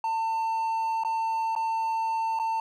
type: tone with dropouts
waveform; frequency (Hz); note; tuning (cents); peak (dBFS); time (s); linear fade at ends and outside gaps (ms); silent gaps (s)
triangle; 898; A5; +35; -23; 0.04-2.6; 2; 1.036-1.048 / 1.552-1.562 / 2.39-2.397
effects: none